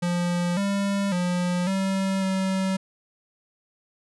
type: tone with pitch steps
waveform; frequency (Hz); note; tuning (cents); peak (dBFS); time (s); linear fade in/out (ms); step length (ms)
square; 175.2 / 199 / 177.9 / 192.6 / 190.5; F3 / G3 / F3 / G3 / G3; +6 / +26 / +32 / -30 / -49; -23; 0.02-2.77; 10; 550
effects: resampled to 24000 Hz